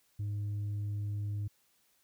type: tone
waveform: sine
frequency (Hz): 103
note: G#2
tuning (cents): -14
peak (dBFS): -30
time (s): 0.19-1.48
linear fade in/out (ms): 10
effects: tanh soft clip ceiling -32 dBFS + white hiss -71 dBFS RMS until 2.03 s